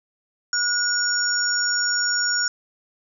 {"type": "tone cluster", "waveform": "sine", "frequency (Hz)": [1450, 5520, 6860], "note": ["F#6", "F8", "A8"], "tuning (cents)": [-35, -21, -45], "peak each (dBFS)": [-23, -23, -26], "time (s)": [0.53, 2.48], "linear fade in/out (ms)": 2, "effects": []}